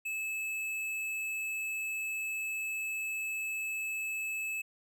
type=tone with tanh clipping; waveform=sine; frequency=2605 Hz; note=E7; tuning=21 cents flat; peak=-35 dBFS; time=0.05-4.62 s; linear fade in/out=10 ms; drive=13 dB; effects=none